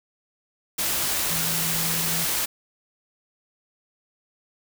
sine tone in noise, 165.2 Hz, E3, 4 cents sharp, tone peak -32 dBFS, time 1.3-2.25 s, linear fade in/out 10 ms, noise white, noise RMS -25 dBFS, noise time 0.78-2.46 s, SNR -10 dB, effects none

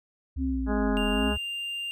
sine exponential two-way sweep, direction down then up, 73.42 to 41.77 to 73.42 Hz, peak -29 dBFS, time 0.36-1.38 s, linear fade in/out 10 ms, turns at 1.07 s
sine tone with tremolo, 264.6 Hz, C4, 20 cents sharp, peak -26 dBFS, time 0.37-1.33 s, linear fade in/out 50 ms, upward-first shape sine, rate 2.5 Hz, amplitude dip 35%
harmonic tone, 207.7 Hz, G#3, in tune, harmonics 1 / 2 / 3 / 4 / 5 / 6 / 7 / 8, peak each -29 / -32 / -35 / -36 / -40 / -41 / -40 / -41 dBFS, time 0.66-1.37 s, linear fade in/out 50 ms
triangle tone, 2794 Hz, F7, in tune, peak -29 dBFS, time 0.97-1.91 s, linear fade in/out 0 ms
effects none

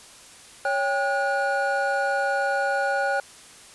triangle tone cluster, 557 / 796 / 1450 Hz, C#5 / G5 / F#6, +8 / +26 / -35 cents, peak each -24 dBFS, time 0.65-3.2 s, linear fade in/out 2 ms, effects white hiss -47 dBFS RMS until 3.74 s + resampled to 24000 Hz

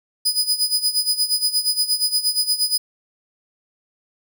sawtooth tone with tremolo, 4978 Hz, D#8, in tune, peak -12 dBFS, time 0.25-2.78 s, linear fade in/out 10 ms, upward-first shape sine, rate 8.5 Hz, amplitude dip 80%, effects none

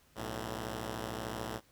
5% pulse tone pair together, 61.74 / 110.01 Hz, B1 / A2, 0 / 0 cents, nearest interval minor seventh, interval 1000 cents, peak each -30 / -28 dBFS, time 0.15-1.61 s, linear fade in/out 50 ms, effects pink hiss -66 dBFS RMS until 1.71 s

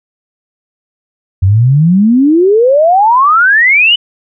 sine exponential sweep, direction up, 90 to 3028 Hz, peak -4 dBFS, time 1.42-3.96 s, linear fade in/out 10 ms, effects none

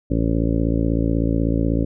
harmonic tone, 56.2 Hz, A1, 37 cents sharp, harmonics 1 / 2 / 3 / 4 / 5 / 6 / 7 / 8 / 9 / 10, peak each -22 / -24 / -25 / -28 / -22 / -29 / -34 / -34 / -32 / -33 dBFS, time 0.1-1.85 s, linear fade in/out 10 ms, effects none

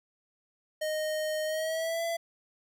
square tone with pitch glide, 619 to 671.1 Hz, D#5 to E5, -9 to +31 cents, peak -30 dBFS, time 0.81-2.17 s, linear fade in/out 10 ms, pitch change +140 cents, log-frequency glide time 1.45-2.04 s, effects none

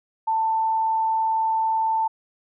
sine tone, 889 Hz, A5, 18 cents sharp, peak -19 dBFS, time 0.27-2.08 s, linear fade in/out 10 ms, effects none

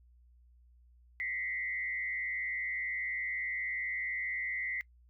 sine tone with frequency modulation, 2038 Hz, C7, 46 cents flat, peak -33 dBFS, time 1.2-4.81 s, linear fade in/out 0 ms, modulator 96.8 Hz, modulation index 1, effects noise-tail reverb RT60 0.1 s tail -23 dB re dry + added 60 Hz sine -59 dBFS peak until 5.09 s

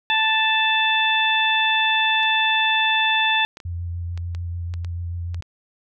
harmonic tone, 880 Hz, A5, in tune, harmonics 1 / 2 / 3 / 4, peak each -22 / -22 / -22 / -22 dBFS, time 0.1-3.45 s, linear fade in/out 0 ms
clicks, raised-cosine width 0.2 ms, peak -22 dBFS, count 9, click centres 2.232 / 3.571 / 3.602 / 4.176 / 4.349 / 4.739 / 4.847 / 5.345 / 5.424 s
sine tone with vibrato, 86.3 Hz, F2, 20 cents flat, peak -25 dBFS, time 3.65-5.41 s, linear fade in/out 5 ms, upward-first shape sine, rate 6.8 Hz, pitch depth 19 cents each way
effects none

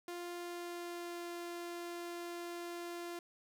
sawtooth tone with pitch glide, 349.2 to 345.8 Hz, F4 to F4, 0 to -17 cents, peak -38 dBFS, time 0.08-3.19 s, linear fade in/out 2 ms, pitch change -17 cents, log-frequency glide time 0.34-1.29 s, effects 12-bit

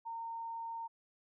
sine tone, 917 Hz, A#5, 29 cents flat, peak -39 dBFS, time 0.05-0.88 s, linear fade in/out 20 ms, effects none

